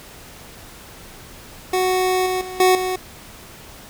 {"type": "tone with level steps", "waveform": "25% pulse", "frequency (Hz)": 370, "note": "F#4", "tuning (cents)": 0, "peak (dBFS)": [-13, -16, -26, -8, -17], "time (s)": [1.73, 2.96], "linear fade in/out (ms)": 5, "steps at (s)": [2.26, 2.41, 2.6, 2.75], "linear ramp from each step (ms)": 2, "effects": ["pink hiss -41 dBFS RMS until 3.89 s"]}